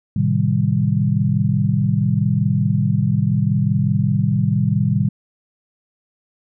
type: chord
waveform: sine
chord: A half-diminished seventh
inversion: none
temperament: equal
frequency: 110 / 130.81 / 155.56 / 196 Hz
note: A2 / C3 / Eb3 / G3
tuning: 0 / 0 / 0 / 0 cents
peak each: -20 dBFS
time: 0.16-5.09 s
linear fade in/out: 5 ms
effects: none